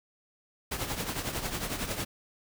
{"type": "noise with tremolo", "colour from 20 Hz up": "pink", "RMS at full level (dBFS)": -31, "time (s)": [0.71, 2.05], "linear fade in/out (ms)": 10, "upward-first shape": "triangle", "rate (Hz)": 11, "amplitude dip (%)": 70, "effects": []}